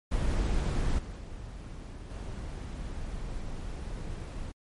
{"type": "noise with level steps", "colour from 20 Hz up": "brown", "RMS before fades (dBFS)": [-28, -39, -41, -37], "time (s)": [0.11, 4.52], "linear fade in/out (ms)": 10, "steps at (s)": [0.98, 1.16, 2.1], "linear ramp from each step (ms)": 10, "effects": ["MP3 48 kbps"]}